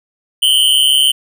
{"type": "tone with amplitude modulation", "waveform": "square", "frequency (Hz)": 3047, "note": "G7", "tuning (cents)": -50, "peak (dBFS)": -5, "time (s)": [0.42, 1.12], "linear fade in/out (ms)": 10, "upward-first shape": "sine", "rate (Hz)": 140, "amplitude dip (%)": 95, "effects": []}